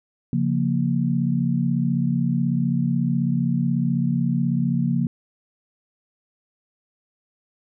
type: chord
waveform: sine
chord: Bb minor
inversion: first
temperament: equal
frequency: 138.59 / 174.61 / 233.1 Hz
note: Db3 / F3 / Bb3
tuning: 0 / 0 / 0 cents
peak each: -23 dBFS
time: 0.33-5.07 s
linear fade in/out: 2 ms
effects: none